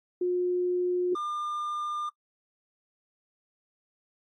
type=tone pair in turn; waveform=sine / triangle; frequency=358.7 / 1202.3 Hz; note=F4 / D6; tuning=+46 / +40 cents; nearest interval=octave + major sixth; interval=2094 cents; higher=second; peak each=-24 / -28 dBFS; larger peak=first; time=0.21-1.15 / 1.15-2.09 s; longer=neither; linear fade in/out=5 ms; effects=noise-tail reverb RT60 0.1 s tail -25 dB re dry + AAC 32 kbps